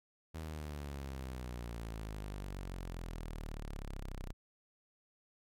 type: exponential sweep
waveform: sawtooth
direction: down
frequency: 81 to 30.85 Hz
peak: -37 dBFS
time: 0.34-4.33 s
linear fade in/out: 10 ms
effects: MP3 64 kbps